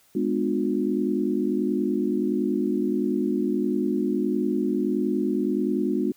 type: chord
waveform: sine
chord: G# diminished seventh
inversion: none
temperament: just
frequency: 207.7 / 249.2 / 299 / 358.8 Hz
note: G#3 / B3 / D4 / F4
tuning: 0 / +16 / +31 / +47 cents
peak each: -27 dBFS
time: 0.15-6.12 s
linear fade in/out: 5 ms
effects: white hiss -60 dBFS RMS until 6.16 s